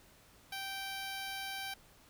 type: tone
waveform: 10% pulse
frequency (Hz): 780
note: G5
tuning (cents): -9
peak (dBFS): -31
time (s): 0.52-1.74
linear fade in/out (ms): 5
effects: pink hiss -62 dBFS RMS until 2.09 s